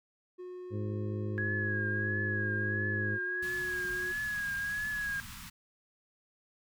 triangle tone, 362.7 Hz, F#4, 34 cents flat, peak -39 dBFS, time 0.38-4.13 s, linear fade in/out 20 ms
harmonic tone, 104.4 Hz, G#2, 10 cents sharp, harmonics 1 / 2 / 3 / 4 / 5, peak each -34 / -40 / -44 / -46 / -48 dBFS, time 0.7-3.19 s, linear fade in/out 50 ms
sine tone with vibrato, 1661.2 Hz, G#6, in tune, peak -32 dBFS, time 1.38-5.2 s, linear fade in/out 0 ms, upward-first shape triangle, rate 1.5 Hz, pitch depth 59 cents each way
pink band-stop noise, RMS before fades -46 dBFS, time 3.42-5.5 s, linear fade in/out 10 ms, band 240 to 960 Hz, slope 48 dB/octave
effects none

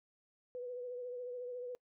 sine tone with vibrato, 493.9 Hz, B4, in tune, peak -40 dBFS, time 0.55-1.75 s, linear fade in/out 0 ms, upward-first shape triangle, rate 14 Hz, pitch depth 40 cents each way, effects noise-tail reverb RT60 0.1 s tail -24 dB re dry

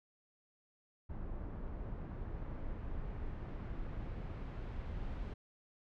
brown noise with low-pass filter sweep, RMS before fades -42 dBFS, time 1.09-5.34 s, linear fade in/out 10 ms, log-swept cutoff 1200 to 3200 Hz, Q 0.74, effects none

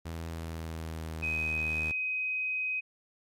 sawtooth tone with pitch glide, 82.4 to 78.23 Hz, E2 to D#2, 0 to +10 cents, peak -32 dBFS, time 0.05-1.92 s, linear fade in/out 10 ms, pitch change -90 cents, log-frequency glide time 0.26-1.8 s
sine tone, 2518 Hz, D#7, 20 cents sharp, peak -29 dBFS, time 1.22-2.81 s, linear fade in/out 20 ms
effects MP3 64 kbps

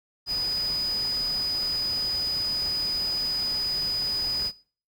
sine tone in noise, 4970 Hz, D#8, 3 cents flat, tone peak -25 dBFS, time 0.26-4.52 s, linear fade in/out 50 ms, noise pink, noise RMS -40 dBFS, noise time 0.26-4.52 s, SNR +12 dB, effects noise-tail reverb RT60 0.4 s tail -19 dB re dry

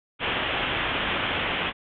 white low-pass noise, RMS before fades -27 dBFS, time 0.19-1.73 s, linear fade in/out 50 ms, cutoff 3400 Hz, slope 96 dB/octave, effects none

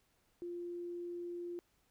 sine tone, 348.5 Hz, F4, 4 cents flat, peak -40 dBFS, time 0.42-1.59 s, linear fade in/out 0 ms, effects pink hiss -75 dBFS RMS until 1.9 s

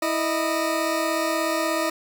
20% pulse tone pair together, 326.3 / 616 Hz, E4 / D#5, -18 / -17 cents, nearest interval major seventh, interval 1101 cents, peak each -20 dBFS, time 0.02-1.9 s, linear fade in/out 5 ms, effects 9-bit

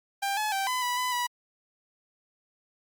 sawtooth tone with pitch steps, 793 / 854 / 780 / 1008 / 983 / 1002 / 976 Hz, G5 / G#5 / G5 / B5 / B5 / B5 / B5, +20 / +48 / -9 / +35 / -8 / +25 / -21 cents, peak -23 dBFS, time 0.22-1.27 s, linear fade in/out 10 ms, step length 150 ms, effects Opus 48 kbps

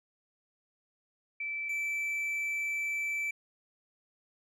sine / triangle tone pair in turn, 2322 / 2322 Hz, D7 / D7, -20 / -20 cents, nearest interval unison, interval 0 cents, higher neither, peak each -33 / -29 dBFS, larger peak second, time 1.4-1.69 / 1.69-3.31 s, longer second, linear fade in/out 5 ms, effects none

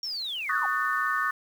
sine linear sweep, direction down, 5588 to 730 Hz, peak -30 dBFS, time 0.03-0.66 s, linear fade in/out 2 ms
sine chord, D# half-diminished seventh, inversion third, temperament just, 1120.1 / 1244.5 / 1493.4 / 1792.1 Hz, C#6 / D#6 / F#6 / A6, +18 / 0 / +16 / +31 cents, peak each -30 / -29 / -30 / -29 dBFS, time 0.49-1.31 s, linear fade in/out 5 ms
effects tanh soft clip ceiling -12 dBFS + 8-bit

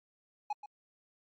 triangle tone with echo, 836 Hz, G#5, 11 cents sharp, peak -29 dBFS, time 0.5-0.53 s, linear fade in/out 5 ms, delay 130 ms, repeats 1, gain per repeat -12 dB, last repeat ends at 0.66 s, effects MP3 32 kbps

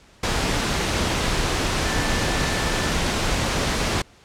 sine tone in noise, 1760 Hz, A6, in tune, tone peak -32 dBFS, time 1.85-2.92 s, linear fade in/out 5 ms, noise pink, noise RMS -22 dBFS, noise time 0.23-4.02 s, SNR -13 dB, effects pink hiss -52 dBFS RMS until 4.24 s + low-pass 7000 Hz 12 dB/octave

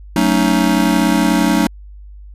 square chord, D# half-diminished seventh, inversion first, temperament just, 186.68 / 224 / 280 / 311.1 Hz, F#3 / A3 / C#4 / D#4, +16 / +31 / +18 / 0 cents, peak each -18 dBFS, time 0.16-1.67 s, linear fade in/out 2 ms, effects added 50 Hz sine -33 dBFS peak until 2.34 s + resampled to 32000 Hz

